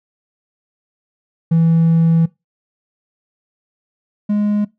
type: tone pair in turn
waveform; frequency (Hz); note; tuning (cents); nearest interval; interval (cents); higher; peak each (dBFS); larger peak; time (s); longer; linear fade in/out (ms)
triangle; 164.81 / 207.7; E3 / G#3; 0 / 0; major third; 400; second; -7 / -11; first; 1.51-2.26 / 4.29-4.65; first; 10
effects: noise-tail reverb RT60 0.2 s tail -22 dB re dry + tanh soft clip ceiling -4 dBFS